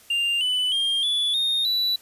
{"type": "tone with pitch steps", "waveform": "triangle", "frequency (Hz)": [2794, 2995, 3209, 3440, 3687, 3951], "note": ["F7", "F#7", "G7", "A7", "A#7", "B7"], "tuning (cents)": [0, 20, 40, -40, -20, 0], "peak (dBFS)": -19, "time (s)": [0.1, 1.96], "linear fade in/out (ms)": 5, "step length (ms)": 310, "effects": ["white hiss -52 dBFS RMS until 2.01 s", "resampled to 32000 Hz"]}